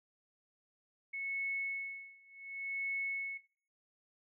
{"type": "tone with tremolo", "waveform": "sine", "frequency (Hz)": 2200, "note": "C#7", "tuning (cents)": -14, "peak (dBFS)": -33, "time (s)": [1.13, 3.38], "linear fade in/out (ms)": 10, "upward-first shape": "sine", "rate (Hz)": 0.68, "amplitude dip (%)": 95, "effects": ["noise-tail reverb RT60 0.4 s tail -17 dB re dry"]}